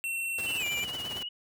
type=tone with pitch glide; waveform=square; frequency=2712 to 2361 Hz; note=E7 to D7; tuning=+49 to +9 cents; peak=-31 dBFS; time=0.04-0.84 s; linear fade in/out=0 ms; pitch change=-240 cents; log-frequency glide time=0.57-0.65 s
type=noise with tremolo; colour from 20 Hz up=pink; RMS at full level=-39 dBFS; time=0.38-1.23 s; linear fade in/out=5 ms; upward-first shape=sine; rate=18 Hz; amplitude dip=60%
type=tone with vibrato; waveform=sine; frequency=2931 Hz; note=F#7; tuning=17 cents flat; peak=-34 dBFS; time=0.46-1.29 s; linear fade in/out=10 ms; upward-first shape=sine; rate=8.6 Hz; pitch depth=41 cents each way
effects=high-pass 100 Hz 12 dB/octave